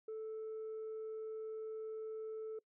sine tone, 438.7 Hz, A4, 5 cents flat, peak -39 dBFS, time 0.08-2.59 s, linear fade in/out 5 ms, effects noise-tail reverb RT60 0.1 s tail -24 dB re dry + tanh soft clip ceiling -40 dBFS

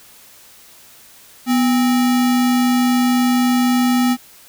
sine tone with sample-and-hold, 246.9 Hz, B3, in tune, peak -12 dBFS, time 1.46-4.17 s, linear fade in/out 50 ms, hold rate 1050 Hz, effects white hiss -45 dBFS RMS until 4.48 s

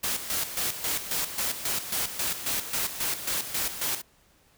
white noise with tremolo, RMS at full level -28 dBFS, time 0.03-4.02 s, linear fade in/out 10 ms, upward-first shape square, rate 3.7 Hz, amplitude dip 65%, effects pink hiss -62 dBFS RMS until 4.57 s

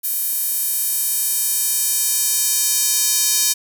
square tone with high-pass filter sweep, 342.1 Hz, F4, 36 cents flat, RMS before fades -19 dBFS, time 0.03-3.54 s, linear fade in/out 20 ms, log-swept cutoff 12000 to 6100 Hz, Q 1.2, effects 7-bit

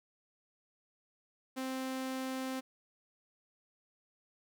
sawtooth tone, 261.6 Hz, C4, in tune, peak -32 dBFS, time 1.56-2.61 s, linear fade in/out 20 ms, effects none

